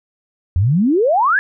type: exponential sweep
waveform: sine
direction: up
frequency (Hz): 81.9 to 1749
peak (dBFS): -11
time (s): 0.56-1.39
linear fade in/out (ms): 0
effects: none